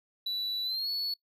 triangle tone with pitch glide, 3951 to 4409 Hz, B7 to C#8, 0 to -10 cents, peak -29 dBFS, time 0.26-1.14 s, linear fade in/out 5 ms, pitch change +190 cents, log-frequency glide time 0.64-0.9 s, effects noise-tail reverb RT60 0.1 s tail -21 dB re dry

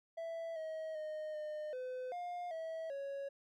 triangle tone with pitch steps, 661 / 635 / 617 / 608 / 508 / 708 / 648 / 555 Hz, E5 / D#5 / D#5 / D#5 / B4 / F5 / E5 / C#5, +5 / +35 / -15 / -40 / +49 / +23 / -30 / +2 cents, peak -38 dBFS, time 0.17-3.29 s, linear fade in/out 10 ms, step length 390 ms, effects none

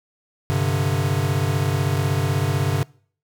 square chord, G suspended fourth, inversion none, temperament equal, 98 / 130.81 / 146.83 Hz, G2 / C3 / D3, 0 / 0 / 0 cents, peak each -24 dBFS, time 0.5-2.83 s, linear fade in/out 0 ms, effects noise-tail reverb RT60 0.5 s tail -24 dB re dry

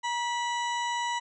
harmonic tone with a mistuned harmonic, 982 Hz, B5, 10 cents flat, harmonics 1 / 2 / 3 / 4 / 6 / 7 / 8, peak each -29 / -35 / -39 / -41 / -45 / -46 / -47 dBFS, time 0.03-1.2 s, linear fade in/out 20 ms, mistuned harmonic 1, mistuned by -55 cents, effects none

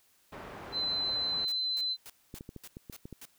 white low-pass noise, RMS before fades -45 dBFS, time 0.32-1.45 s, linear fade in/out 5 ms, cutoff 1100 Hz, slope 12 dB/octave
sine tone, 4053 Hz, B7, 44 cents sharp, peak -29 dBFS, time 0.72-1.97 s, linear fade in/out 50 ms
white noise bursts, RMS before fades -47 dBFS, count 7, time 1.48-3.253 s, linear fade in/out 0 ms, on 39 ms, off 250 ms
clicks, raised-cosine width 3 ms, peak -30 dBFS, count 8, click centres 2.341 / 2.409 / 2.491 / 2.563 / 2.769 / 2.898 / 3.055 / 3.127 s
effects white hiss -67 dBFS RMS until 3.38 s

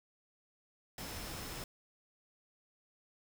sine tone in noise, 5250 Hz, E8, 8 cents flat, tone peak -54 dBFS, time 0.98-1.64 s, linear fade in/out 2 ms, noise pink, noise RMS -44 dBFS, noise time 0.98-1.64 s, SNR -13 dB, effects none

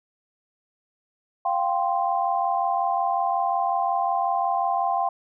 sine chord, F suspended second, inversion none, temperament equal, 698.5 / 784 / 1046.5 Hz, F5 / G5 / C6, 0 / 0 / 0 cents, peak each -25 / -24 / -27 dBFS, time 1.45-5.09 s, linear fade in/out 5 ms, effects none

